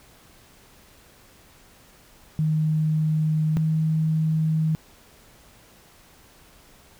sine tone pair in turn, 155.7 / 157.96 Hz, D#3 / D#3, +2 / +26 cents, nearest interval unison, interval 24 cents, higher second, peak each -19 dBFS, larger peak neither, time 2.39-3.57 / 3.57-4.75 s, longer neither, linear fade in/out 0 ms, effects pink hiss -53 dBFS RMS until 6.99 s

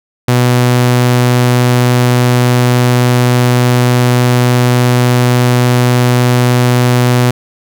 sawtooth tone, 123.47 Hz, B2, in tune, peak -3 dBFS, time 0.28-7.31 s, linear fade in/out 5 ms, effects none

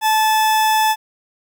40% pulse tone, 870 Hz, A5, 20 cents flat, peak -12 dBFS, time 0.01-0.96 s, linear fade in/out 50 ms, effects 9-bit

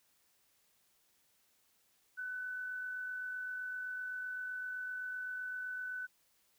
sine tone with amplitude modulation, 1500 Hz, F#6, 23 cents sharp, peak -37 dBFS, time 2.17-6.07 s, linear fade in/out 20 ms, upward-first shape sine, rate 47.8 Hz, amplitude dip 30%, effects white hiss -73 dBFS RMS until 6.58 s

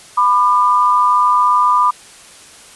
sine tone pair together, 995 / 1202.3 Hz, B5 / D6, +13 / +40 cents, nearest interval minor third, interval 327 cents, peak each -12 dBFS, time 0.17-1.91 s, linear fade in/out 10 ms, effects white hiss -40 dBFS RMS until 2.75 s + resampled to 24000 Hz

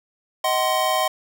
square chord, C diminished, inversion first, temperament just, 627.9 / 753.5 / 1046.5 Hz, Eb5 / Gb5 / C6, +16 / +31 / 0 cents, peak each -24 dBFS, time 0.44-1.08 s, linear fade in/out 5 ms, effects none

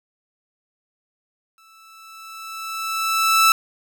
sawtooth tone with exponential growth, 1318.5 Hz, E6, in tune, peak -7 dBFS, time 1.58-3.52 s, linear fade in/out 1 ms, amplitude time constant 420 ms, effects none

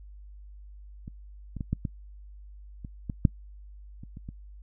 clicks, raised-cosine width 5 ms, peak -27 / -24 / -20 / -14 / -17 / -27 / -19 / -6 / -29 / -29 / -26 dBFS, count 11, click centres 1.079 / 1.567 / 1.608 / 1.73 / 1.852 / 2.848 / 3.098 / 3.252 / 4.035 / 4.171 / 4.289 s, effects noise-tail reverb RT60 0.1 s tail -26 dB re dry + added 50 Hz sine -44 dBFS peak until 4.62 s

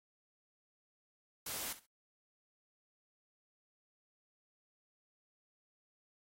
white noise with echo, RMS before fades -41 dBFS, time 1.46-1.73 s, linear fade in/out 5 ms, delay 65 ms, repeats 2, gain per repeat -15 dB, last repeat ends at 1.86 s, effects AAC 48 kbps

